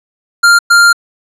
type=tone bursts at uneven times; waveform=square; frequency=1396.9 Hz; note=F6; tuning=in tune; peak=-4 dBFS; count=2; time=0.43-0.59 / 0.7-0.93 s; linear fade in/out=10 ms; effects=low-pass 10000 Hz 12 dB/octave